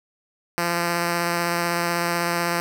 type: tone with vibrato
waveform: 5% pulse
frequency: 171.9 Hz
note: F3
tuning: 27 cents flat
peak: -10 dBFS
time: 0.58-2.6 s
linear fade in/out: 0 ms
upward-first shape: sine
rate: 16 Hz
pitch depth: 10 cents each way
effects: none